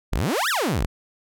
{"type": "exponential two-way sweep", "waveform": "sawtooth", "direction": "up then down", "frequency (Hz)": [33.19, 1948, 33.19], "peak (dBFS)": -17, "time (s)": [0.12, 0.86], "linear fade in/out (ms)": 10, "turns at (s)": 0.49, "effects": []}